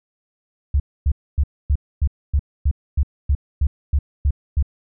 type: tone bursts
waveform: sine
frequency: 70.8 Hz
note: C#2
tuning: 37 cents sharp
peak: -13 dBFS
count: 13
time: 0.74-4.627 s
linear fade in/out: 5 ms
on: 59 ms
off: 260 ms
effects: none